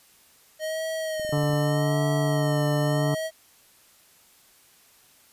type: tone with vibrato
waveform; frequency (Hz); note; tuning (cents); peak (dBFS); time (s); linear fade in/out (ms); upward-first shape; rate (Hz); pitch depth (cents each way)
square; 622.3; D#5; 0; -28; 0.59-3.31; 50; sine; 0.82; 55
type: clicks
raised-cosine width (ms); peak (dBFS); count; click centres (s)
3; -30; 8; 1.197 / 1.249 / 1.293 / 1.325 / 1.378 / 1.436 / 1.501 / 1.534
type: harmonic tone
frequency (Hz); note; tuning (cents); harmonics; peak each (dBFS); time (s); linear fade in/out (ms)
145.7; D3; -13; 1 / 2 / 3 / 5 / 6 / 7 / 8 / 9; -23 / -29 / -33 / -37 / -39 / -40 / -41 / -42; 1.32-3.15; 10
effects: white hiss -57 dBFS RMS until 5.32 s + resampled to 32000 Hz